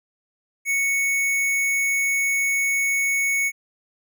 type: tone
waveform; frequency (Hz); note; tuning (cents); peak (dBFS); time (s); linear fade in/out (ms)
square; 2217; C#7; 0; -20; 0.65-3.52; 50
effects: none